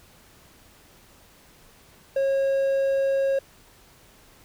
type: tone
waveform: triangle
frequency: 544 Hz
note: C#5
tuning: 33 cents flat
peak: -18 dBFS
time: 2.16-3.39 s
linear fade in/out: 5 ms
effects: pink hiss -54 dBFS RMS until 4.44 s